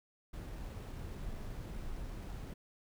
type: noise with sample-and-hold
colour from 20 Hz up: brown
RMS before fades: -43 dBFS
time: 0.33-2.54 s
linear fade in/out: 10 ms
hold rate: 11025 Hz
effects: none